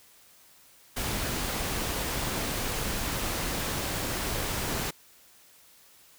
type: noise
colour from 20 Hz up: pink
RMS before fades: -31 dBFS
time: 0.96-4.91 s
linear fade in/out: 10 ms
effects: white hiss -57 dBFS RMS until 6.18 s